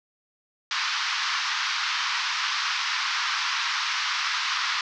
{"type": "band-pass noise", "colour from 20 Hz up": "pink", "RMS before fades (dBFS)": -27, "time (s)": [0.71, 4.81], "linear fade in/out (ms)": 2, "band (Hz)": [1000, 5700], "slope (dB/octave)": 48, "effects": []}